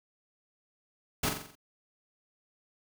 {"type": "noise with echo", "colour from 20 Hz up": "pink", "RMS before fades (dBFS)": -29, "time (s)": [1.23, 1.29], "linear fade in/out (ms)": 5, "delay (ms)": 44, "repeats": 6, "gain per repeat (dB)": -5, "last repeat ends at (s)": 1.554, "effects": []}